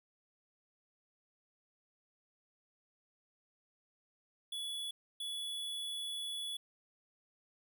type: tone bursts at uneven times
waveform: square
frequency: 3412 Hz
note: G#7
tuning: 46 cents sharp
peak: -39 dBFS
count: 2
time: 4.52-4.91 / 5.2-6.57 s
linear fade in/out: 5 ms
effects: none